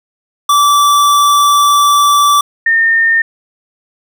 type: tone pair in turn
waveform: square / sine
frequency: 1161 / 1821 Hz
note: D6 / A#6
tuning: -20 / -41 cents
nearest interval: minor sixth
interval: 779 cents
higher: second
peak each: -7 dBFS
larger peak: neither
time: 0.49-2.41 / 2.66-3.22 s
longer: first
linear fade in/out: 5 ms
effects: none